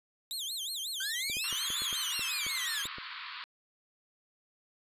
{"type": "tone with vibrato", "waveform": "sawtooth", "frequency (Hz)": 3655, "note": "A#7", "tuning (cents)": -35, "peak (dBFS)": -32, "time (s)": [0.31, 2.87], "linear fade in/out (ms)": 0, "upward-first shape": "sine", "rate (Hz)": 5.5, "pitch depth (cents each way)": 280}
{"type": "linear two-way sweep", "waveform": "sawtooth", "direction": "up then down", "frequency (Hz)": [1500, 3520, 1620], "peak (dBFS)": -32, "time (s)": [1, 2.82], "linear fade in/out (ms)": 5, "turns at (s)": 1.76}
{"type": "clicks", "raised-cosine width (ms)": 2, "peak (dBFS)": -33, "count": 10, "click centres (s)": [1.299, 1.369, 1.527, 1.703, 1.82, 1.928, 2.194, 2.466, 2.855, 2.984]}
{"type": "band-pass noise", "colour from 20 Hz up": "pink", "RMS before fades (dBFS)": -43, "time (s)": [1.44, 3.44], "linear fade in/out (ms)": 0, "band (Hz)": [1000, 4600], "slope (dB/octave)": 96}
{"effects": ["resampled to 32000 Hz"]}